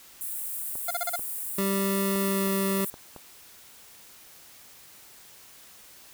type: high-pass noise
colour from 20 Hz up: white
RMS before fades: -34 dBFS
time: 0.21-2.9 s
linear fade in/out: 0 ms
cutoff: 8200 Hz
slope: 48 dB/octave
type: clicks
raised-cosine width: 1 ms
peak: -28 dBFS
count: 7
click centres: 0.755 / 1.194 / 2.159 / 2.475 / 2.805 / 2.941 / 3.163 s
type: tone bursts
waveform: 25% pulse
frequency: 698.5 Hz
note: F5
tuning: in tune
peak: -23 dBFS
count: 5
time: 0.88-1.16 s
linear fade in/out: 5 ms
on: 28 ms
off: 35 ms
type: tone with pitch glide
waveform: 25% pulse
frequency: 196 to 194.65 Hz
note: G3 to G3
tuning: 0 to -12 cents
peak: -21 dBFS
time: 1.58-2.85 s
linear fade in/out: 5 ms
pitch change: -12 cents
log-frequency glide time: 2.23-2.47 s
effects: white hiss -51 dBFS RMS until 6.13 s